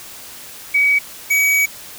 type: tone pair in turn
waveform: sine / square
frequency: 2268 / 2268 Hz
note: C#7 / C#7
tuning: +39 / +39 cents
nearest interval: unison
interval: 0 cents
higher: neither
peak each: -11 / -13 dBFS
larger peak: first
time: 0.74-0.99 / 1.3-1.66 s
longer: second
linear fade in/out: 10 ms
effects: white hiss -36 dBFS RMS until 1.98 s